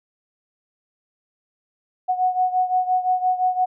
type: beating tone pair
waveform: sine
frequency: 735 / 740.8 Hz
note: F#5 / F#5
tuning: -12 / +2 cents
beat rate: 5.8 Hz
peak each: -19 / -23 dBFS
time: 2.08-3.66 s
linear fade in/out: 20 ms
effects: none